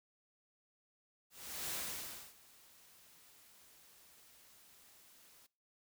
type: noise with ADSR envelope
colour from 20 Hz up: white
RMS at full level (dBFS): -40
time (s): 1.3-5.47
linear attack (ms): 420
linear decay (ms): 610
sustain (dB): -23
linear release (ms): 13
effects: noise-tail reverb RT60 0.4 s tail -23 dB re dry